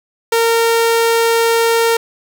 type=tone; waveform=sawtooth; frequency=459.8 Hz; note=A#4; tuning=24 cents flat; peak=-7 dBFS; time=0.32-1.97 s; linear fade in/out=5 ms; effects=none